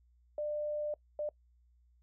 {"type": "tone bursts at uneven times", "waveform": "sine", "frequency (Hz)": 597, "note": "D5", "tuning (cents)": 28, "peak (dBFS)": -33, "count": 2, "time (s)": [[0.38, 0.94], [1.19, 1.29]], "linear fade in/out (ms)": 2, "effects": ["noise-tail reverb RT60 0.1 s tail -23 dB re dry", "added 60 Hz sine -64 dBFS peak until 2.02 s"]}